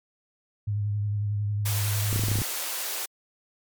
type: tone with vibrato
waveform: sine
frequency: 103.4 Hz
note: G#2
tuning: 7 cents flat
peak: -24 dBFS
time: 0.67-2.42 s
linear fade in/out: 10 ms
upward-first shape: triangle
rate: 11 Hz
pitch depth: 37 cents each way
type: high-pass noise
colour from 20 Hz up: white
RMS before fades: -31 dBFS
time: 1.65-3.06 s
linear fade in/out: 10 ms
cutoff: 370 Hz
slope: 24 dB/octave
type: clicks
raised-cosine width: 3 ms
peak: -18 dBFS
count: 9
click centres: 2.129 / 2.16 / 2.194 / 2.237 / 2.284 / 2.316 / 2.356 / 2.387 / 2.418 s
effects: MP3 96 kbps